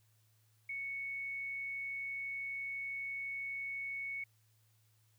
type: tone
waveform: sine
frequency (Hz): 2217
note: C#7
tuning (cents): 0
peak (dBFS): -38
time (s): 0.69-4.24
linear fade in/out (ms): 5
effects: added 109 Hz sine -69 dBFS peak until 5.18 s + white hiss -75 dBFS RMS until 5.18 s